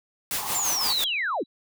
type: noise with tremolo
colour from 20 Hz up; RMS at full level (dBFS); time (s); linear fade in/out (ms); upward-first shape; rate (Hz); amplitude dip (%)
white; -27; 0.31-1.04; 0; sine; 5.8; 65
type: band-pass noise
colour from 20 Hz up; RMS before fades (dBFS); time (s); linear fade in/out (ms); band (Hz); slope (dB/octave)
white; -36; 0.38-0.93; 5; 740 to 1200; 96
type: linear sweep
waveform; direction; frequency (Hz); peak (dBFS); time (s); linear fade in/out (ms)
sine; down; 7459 to 177.4; -24; 0.54-1.44; 20
type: tone with exponential decay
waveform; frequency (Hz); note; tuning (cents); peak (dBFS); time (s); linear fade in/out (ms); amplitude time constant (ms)
sine; 3923; B7; -12; -24; 0.9-1.46; 1; 120
effects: none